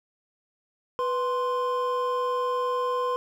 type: tone pair together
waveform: triangle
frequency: 494 / 1044.7 Hz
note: B4 / C6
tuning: 0 / -3 cents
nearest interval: octave + minor second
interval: 1297 cents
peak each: -25 dBFS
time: 0.99-3.16 s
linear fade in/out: 0 ms
effects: none